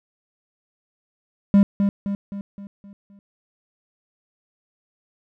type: tone with echo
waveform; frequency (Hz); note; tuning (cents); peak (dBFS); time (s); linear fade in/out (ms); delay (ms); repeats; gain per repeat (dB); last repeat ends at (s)
triangle; 200; G3; +35; -8; 1.54-1.63; 0; 260; 6; -6; 3.19
effects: none